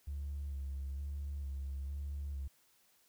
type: tone with vibrato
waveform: triangle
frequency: 69.8 Hz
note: C#2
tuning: 13 cents sharp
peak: -34 dBFS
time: 0.07-2.48 s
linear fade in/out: 10 ms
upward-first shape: square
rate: 1.1 Hz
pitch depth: 33 cents each way
effects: tanh soft clip ceiling -35 dBFS + white hiss -70 dBFS RMS until 3.08 s

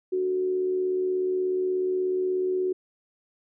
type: tone with amplitude modulation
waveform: sine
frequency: 370 Hz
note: F#4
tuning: in tune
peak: -21 dBFS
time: 0.12-2.73 s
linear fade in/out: 10 ms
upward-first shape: sine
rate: 76.6 Hz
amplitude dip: 40%
effects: none

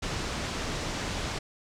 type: low-pass noise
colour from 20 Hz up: pink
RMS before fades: -33 dBFS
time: 0.02-1.39 s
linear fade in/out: 10 ms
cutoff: 7200 Hz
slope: 24 dB/octave
effects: none

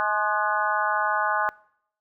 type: harmonic tone with a mistuned harmonic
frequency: 211.4 Hz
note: G#3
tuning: 31 cents sharp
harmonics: 3 / 4 / 5 / 6 / 7 / 8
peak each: -32 / -27 / -28 / -29 / -27 / -35 dBFS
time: 0-1.49 s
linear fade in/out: 0 ms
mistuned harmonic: 6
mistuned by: -64 cents
effects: noise-tail reverb RT60 0.7 s tail -23 dB re dry

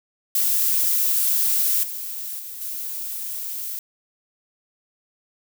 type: noise with level steps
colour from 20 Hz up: violet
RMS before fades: -20 / -31 / -35 / -30 dBFS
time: 0.35-3.79 s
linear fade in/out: 2 ms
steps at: 1.83 / 2.39 / 2.61 s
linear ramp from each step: 5 ms
effects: none

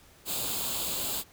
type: noise with comb filter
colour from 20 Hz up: white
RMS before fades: -32 dBFS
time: 0.25-1.24 s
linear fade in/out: 50 ms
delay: 0.26 ms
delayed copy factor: +0.65
effects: pink hiss -57 dBFS RMS until 1.32 s

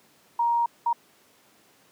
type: tone bursts at uneven times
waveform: sine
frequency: 940 Hz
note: A#5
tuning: 14 cents sharp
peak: -20 dBFS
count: 2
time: 0.39-0.66 / 0.86-0.93 s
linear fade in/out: 5 ms
effects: pink hiss -59 dBFS RMS until 1.91 s + high-pass 200 Hz 12 dB/octave

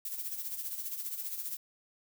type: noise with tremolo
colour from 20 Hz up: violet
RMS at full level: -36 dBFS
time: 0.05-1.57 s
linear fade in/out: 2 ms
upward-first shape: sine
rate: 15 Hz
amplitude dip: 60%
effects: none

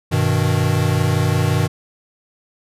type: chord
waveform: square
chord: G augmented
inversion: none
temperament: equal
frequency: 98 / 123.47 / 155.56 Hz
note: G2 / B2 / D#3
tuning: 0 / 0 / 0 cents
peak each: -20 dBFS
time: 0.11-1.68 s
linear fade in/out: 20 ms
effects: resampled to 32000 Hz

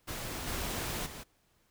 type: noise with level steps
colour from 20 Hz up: pink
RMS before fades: -39 / -36 / -45 dBFS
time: 0.07-1.24 s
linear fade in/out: 20 ms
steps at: 0.47 / 1.06 s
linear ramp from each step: 5 ms
effects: pink hiss -71 dBFS RMS until 1.7 s

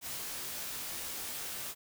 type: noise with comb filter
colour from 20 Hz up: white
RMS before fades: -40 dBFS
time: 0.01-1.75 s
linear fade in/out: 50 ms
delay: 19 ms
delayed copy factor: -0.85
effects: none

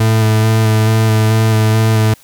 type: tone with vibrato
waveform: 40% pulse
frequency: 110 Hz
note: A2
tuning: in tune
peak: -8 dBFS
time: 0-2.14 s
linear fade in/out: 5 ms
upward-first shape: square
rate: 2.3 Hz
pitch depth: 14 cents each way
effects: white hiss -45 dBFS RMS until 2.23 s

